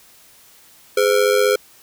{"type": "ring-modulated tone", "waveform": "square", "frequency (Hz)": 463, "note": "A#4", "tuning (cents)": -12, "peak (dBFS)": -11, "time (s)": [0.97, 1.56], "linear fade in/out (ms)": 5, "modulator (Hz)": 47.7, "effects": ["white hiss -49 dBFS RMS until 1.82 s"]}